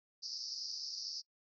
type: band-pass noise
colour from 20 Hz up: white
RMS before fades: -43 dBFS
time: 0.22-1.22 s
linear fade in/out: 20 ms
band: 4600 to 5500 Hz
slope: 96 dB/octave
effects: noise-tail reverb RT60 0.1 s tail -25 dB re dry